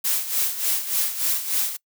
blue noise with tremolo, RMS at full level -21 dBFS, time 0.04-1.77 s, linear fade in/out 10 ms, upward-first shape sine, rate 3.4 Hz, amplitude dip 70%, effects noise-tail reverb RT60 0.1 s tail -24 dB re dry

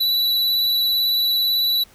square tone with vibrato, 3951 Hz, B7, in tune, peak -17 dBFS, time 0-1.84 s, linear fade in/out 10 ms, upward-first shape triangle, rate 18 Hz, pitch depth 21 cents each way, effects pink hiss -51 dBFS RMS until 1.94 s

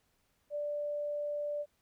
sine tone, 587.3 Hz, D5, in tune, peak -33 dBFS, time 0.5-1.66 s, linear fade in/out 50 ms, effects pink hiss -75 dBFS RMS until 1.81 s

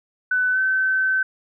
sine tone with pitch glide, 1500 to 1533.3 Hz, F#6 to G6, +23 to -39 cents, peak -17 dBFS, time 0.31-1.23 s, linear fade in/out 5 ms, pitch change +38 cents, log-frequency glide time 0.51-0.59 s, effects none

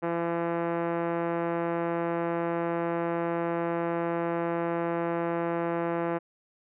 5% pulse tone with band-pass filter, 169.3 Hz, E3, 46 cents sharp, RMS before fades -29 dBFS, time 0.02-6.19 s, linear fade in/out 20 ms, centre 360 Hz, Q 0.97, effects resampled to 8000 Hz

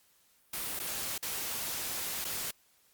white noise with dropouts, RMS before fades -36 dBFS, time 0.53-2.51 s, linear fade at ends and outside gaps 5 ms, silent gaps 0.792-0.798 / 1.18-1.226 / 2.245-2.249 s, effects white hiss -67 dBFS RMS until 2.93 s + Opus 48 kbps

